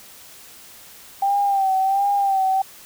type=tone with vibrato; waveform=sine; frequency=784 Hz; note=G5; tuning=in tune; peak=-16 dBFS; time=1.22-2.62 s; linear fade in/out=5 ms; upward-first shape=sine; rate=1.4 Hz; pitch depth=52 cents each way; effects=white hiss -44 dBFS RMS until 2.85 s